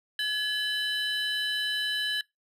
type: tone cluster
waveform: triangle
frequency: 1699 / 3026 / 3966 Hz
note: G#6 / F#7 / B7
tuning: +39 / +38 / +7 cents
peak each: -28 / -28 / -32 dBFS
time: 0.19-2.21 s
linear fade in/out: 2 ms
effects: noise-tail reverb RT60 0.2 s tail -25 dB re dry + tanh soft clip ceiling -19 dBFS